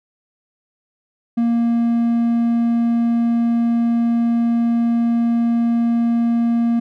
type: tone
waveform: triangle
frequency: 233.7 Hz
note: A#3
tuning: 5 cents sharp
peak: -12 dBFS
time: 1.37-6.8 s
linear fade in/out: 10 ms
effects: none